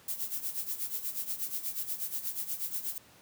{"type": "noise with tremolo", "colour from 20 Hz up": "violet", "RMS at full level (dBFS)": -33, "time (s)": [0.08, 2.98], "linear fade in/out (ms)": 2, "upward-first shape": "sine", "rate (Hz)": 8.3, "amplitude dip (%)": 75, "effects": ["pink hiss -58 dBFS RMS until 3.21 s", "high-pass 100 Hz 12 dB/octave"]}